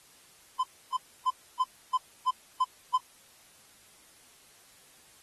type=tone bursts; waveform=triangle; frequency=1021 Hz; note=C6; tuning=43 cents flat; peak=-20 dBFS; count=8; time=0.59-2.98 s; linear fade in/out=10 ms; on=45 ms; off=290 ms; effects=white hiss -58 dBFS RMS until 5.22 s + AAC 32 kbps